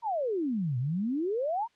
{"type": "exponential two-way sweep", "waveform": "sine", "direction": "down then up", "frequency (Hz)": [973, 118, 973], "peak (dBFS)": -27, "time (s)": [0.02, 1.68], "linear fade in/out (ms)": 50, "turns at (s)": 0.78, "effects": ["white hiss -68 dBFS RMS until 1.75 s", "low-pass 4000 Hz 12 dB/octave"]}